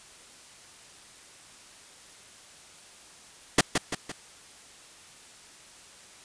pink noise with echo, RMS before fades -18 dBFS, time 3.58-3.61 s, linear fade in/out 5 ms, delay 170 ms, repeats 3, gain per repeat -6 dB, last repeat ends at 4.12 s, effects white hiss -51 dBFS RMS until 6.24 s + resampled to 22050 Hz

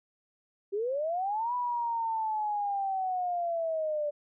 sine linear two-way sweep, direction up then down, 383.3 to 989 to 583 Hz, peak -28 dBFS, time 0.72-4.11 s, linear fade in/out 20 ms, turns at 1.54 s, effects none

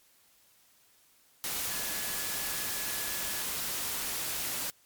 sine tone in noise, 1700 Hz, G#6, 40 cents sharp, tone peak -45 dBFS, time 1.7-3.43 s, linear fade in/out 0 ms, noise white, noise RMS -34 dBFS, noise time 1.44-4.7 s, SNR -14 dB, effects white hiss -64 dBFS RMS until 4.85 s + MP3 96 kbps

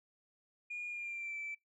sine tone with pitch glide, 2431 to 2325 Hz, D#7 to D7, -41 to -18 cents, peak -38 dBFS, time 0.7-1.55 s, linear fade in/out 10 ms, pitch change -77 cents, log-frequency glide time 0.88-1.37 s, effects noise-tail reverb RT60 0.2 s tail -26 dB re dry + tanh soft clip ceiling -35 dBFS

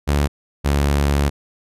sawtooth tone pair in turn, 72.2 / 71.21 Hz, D2 / C#2, -29 / +47 cents, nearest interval unison, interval 24 cents, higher first, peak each -11 / -11 dBFS, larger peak neither, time 0.07-0.28 / 0.64-1.3 s, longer second, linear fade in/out 20 ms, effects resampled to 32000 Hz

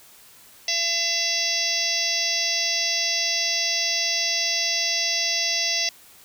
harmonic tone with a mistuned harmonic, 675 Hz, E5, 41 cents sharp, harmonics 1 / 3 / 4 / 5 / 6 / 7 / 8 / 9, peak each -35 / -30 / -30 / -32 / -31 / -28 / -27 / -28 dBFS, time 0.68-5.89 s, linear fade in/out 2 ms, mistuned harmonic 6, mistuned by -33 cents, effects white hiss -50 dBFS RMS until 6.24 s

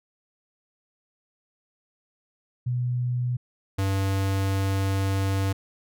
sine / square tone pair in turn, 123.47 / 97.12 Hz, B2 / G2, 0 / -16 cents, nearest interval major third, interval 416 cents, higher first, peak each -23 dBFS, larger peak neither, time 2.66-3.37 / 3.78-5.53 s, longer second, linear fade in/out 10 ms, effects none

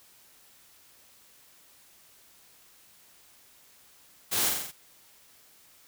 white noise with echo, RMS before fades -28 dBFS, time 4.31-4.5 s, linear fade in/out 20 ms, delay 44 ms, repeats 5, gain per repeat -3 dB, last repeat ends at 4.72 s, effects white hiss -58 dBFS RMS until 5.87 s

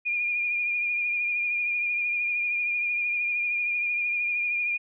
sine tone with vibrato, 2422 Hz, D#7, 47 cents flat, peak -24 dBFS, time 0.05-4.78 s, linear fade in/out 20 ms, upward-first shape triangle, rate 13 Hz, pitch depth 35 cents each way, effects none

